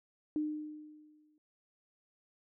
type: tone with exponential decay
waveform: sine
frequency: 303.8 Hz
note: D#4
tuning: 41 cents flat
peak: -29 dBFS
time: 0.36-1.38 s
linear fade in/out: 1 ms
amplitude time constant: 220 ms
effects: none